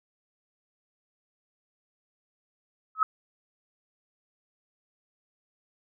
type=tone with exponential growth; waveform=sine; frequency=1285 Hz; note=E6; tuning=45 cents flat; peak=-14 dBFS; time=2.95-3.03 s; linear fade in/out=2 ms; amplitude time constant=17 ms; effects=none